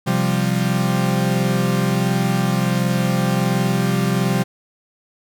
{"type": "chord", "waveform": "40% pulse", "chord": "C suspended fourth", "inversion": "none", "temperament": "equal", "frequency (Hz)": [130.81, 174.61, 196], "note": ["C3", "F3", "G3"], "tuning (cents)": [0, 0, 0], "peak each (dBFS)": -20, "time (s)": [0.06, 4.44], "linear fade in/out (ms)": 20, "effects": []}